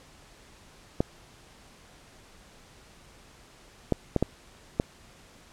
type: clicks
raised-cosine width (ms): 2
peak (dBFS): -9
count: 5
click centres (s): 1.005 / 3.923 / 4.163 / 4.226 / 4.799
effects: pink hiss -54 dBFS RMS until 5.52 s + low-pass 9000 Hz 12 dB/octave